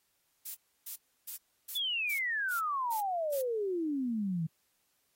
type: noise bursts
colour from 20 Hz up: violet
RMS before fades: -39 dBFS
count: 8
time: 0.45-3.42 s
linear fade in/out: 10 ms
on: 100 ms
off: 310 ms
type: exponential sweep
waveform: sine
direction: down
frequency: 3520 to 155.2 Hz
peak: -30 dBFS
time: 1.75-4.47 s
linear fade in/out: 10 ms
effects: white hiss -75 dBFS RMS until 5.15 s + AAC 48 kbps